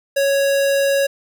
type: tone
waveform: square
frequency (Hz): 554.4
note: C#5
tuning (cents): 0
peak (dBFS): -15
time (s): 0.16-1.07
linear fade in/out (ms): 10
effects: none